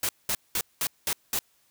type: noise bursts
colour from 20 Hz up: white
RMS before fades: -27 dBFS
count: 6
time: 0.03-1.39 s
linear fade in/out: 2 ms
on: 60 ms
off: 200 ms
effects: white hiss -66 dBFS RMS until 1.7 s